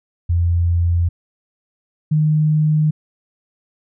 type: tone pair in turn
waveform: sine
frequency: 85.9 / 153.5 Hz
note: F2 / D#3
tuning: -28 / -23 cents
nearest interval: minor seventh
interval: 1005 cents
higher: second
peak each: -13 / -12 dBFS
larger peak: second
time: 0.29-1.09 / 2.11-2.91 s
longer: neither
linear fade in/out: 10 ms
effects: none